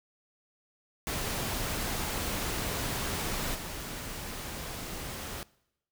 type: noise with level steps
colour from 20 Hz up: pink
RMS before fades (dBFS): -33 / -39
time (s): 1.07-5.43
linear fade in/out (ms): 0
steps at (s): 3.54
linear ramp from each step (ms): 20
effects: noise-tail reverb RT60 0.8 s tail -22 dB re dry